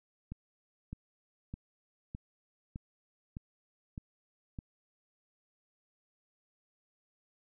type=click train; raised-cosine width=5 ms; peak=-28 dBFS; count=8; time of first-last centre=0.32-4.588 s; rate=1.64 Hz; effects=none